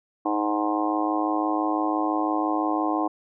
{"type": "harmonic tone with a mistuned harmonic", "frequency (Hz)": 105.9, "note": "G#2", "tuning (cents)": 34, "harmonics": [3, 4, 5, 6, 7, 8, 9, 10], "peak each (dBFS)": [-25, -37, -34, -35, -28, -32, -34, -30], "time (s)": [0.25, 3.08], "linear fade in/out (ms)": 10, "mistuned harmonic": 3, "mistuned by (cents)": -29, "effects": []}